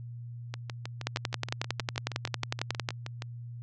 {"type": "two click trains", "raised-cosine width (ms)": 0.2, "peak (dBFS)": [-11, -19], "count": [21, 18], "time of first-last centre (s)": [[1.07, 2.888], [0.54, 3.221]], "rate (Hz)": [11, 6.34], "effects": ["added 119 Hz sine -39 dBFS peak until 3.62 s", "low-pass 7000 Hz 12 dB/octave"]}